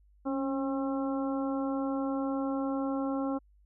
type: harmonic tone with a mistuned harmonic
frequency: 268.9 Hz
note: C4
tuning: 47 cents sharp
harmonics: 1 / 2 / 3 / 4 / 5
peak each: -30 / -36 / -40 / -42 / -44 dBFS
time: 0.25-3.39 s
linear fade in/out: 20 ms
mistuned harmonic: 1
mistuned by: +35 cents
effects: added 50 Hz sine -59 dBFS peak until 3.65 s